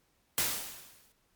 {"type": "noise with exponential decay", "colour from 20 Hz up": "white", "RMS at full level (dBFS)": -27, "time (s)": [0.38, 1.12], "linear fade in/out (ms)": 0, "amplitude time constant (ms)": 160, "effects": ["pink hiss -72 dBFS RMS until 1.35 s", "MP3 96 kbps"]}